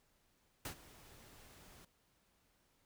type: noise with ADSR envelope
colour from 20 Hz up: pink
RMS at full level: -41 dBFS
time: 0.65-1.85 s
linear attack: 3 ms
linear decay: 90 ms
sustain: -19 dB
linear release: 4 ms
effects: pink hiss -75 dBFS RMS until 2.85 s